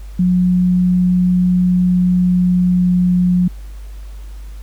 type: tone with pitch glide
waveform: sine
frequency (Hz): 180.6 to 179.35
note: F#3 to F3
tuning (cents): -42 to +46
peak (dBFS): -10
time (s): 0.19-3.48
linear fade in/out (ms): 5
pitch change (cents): -12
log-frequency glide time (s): 1.6-3.36
effects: added 50 Hz sine -28 dBFS peak until 4.62 s + pink hiss -48 dBFS RMS until 4.62 s